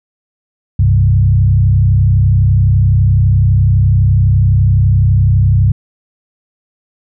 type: tone with frequency modulation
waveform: sine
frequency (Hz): 100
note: G2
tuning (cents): +35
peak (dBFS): -6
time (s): 0.79-5.72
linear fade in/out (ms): 5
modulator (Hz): 31.9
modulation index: 1.1
effects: none